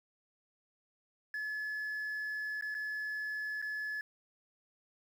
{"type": "tone with dropouts", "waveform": "sine", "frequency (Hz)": 1713, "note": "A6", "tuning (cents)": -47, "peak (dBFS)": -33, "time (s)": [1.34, 4.01], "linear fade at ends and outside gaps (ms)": 2, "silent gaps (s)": [[2.611, 2.623], [2.744, 2.749], [3.617, 3.624]], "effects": ["tanh soft clip ceiling -34 dBFS", "10-bit"]}